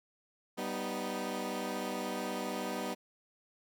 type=chord; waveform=15% pulse; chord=G augmented; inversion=none; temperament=equal with one note detuned; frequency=194.19 / 246.9 / 311.1 Hz; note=G3 / B3 / D#4; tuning=-16 / 0 / 0 cents; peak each=-33 / -32 / -35 dBFS; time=0.57-2.95 s; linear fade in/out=20 ms; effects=none